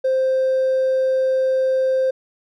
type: tone with hard clipping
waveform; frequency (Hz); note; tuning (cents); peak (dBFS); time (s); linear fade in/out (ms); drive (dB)
triangle; 523.3; C5; 0; -15; 0.04-2.11; 10; 2
effects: none